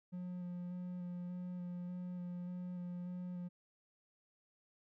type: tone with vibrato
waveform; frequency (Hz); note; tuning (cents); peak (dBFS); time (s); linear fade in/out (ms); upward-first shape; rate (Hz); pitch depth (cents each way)
triangle; 178.4; F3; +37; -39; 0.12-3.49; 20; square; 1.7; 12
effects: none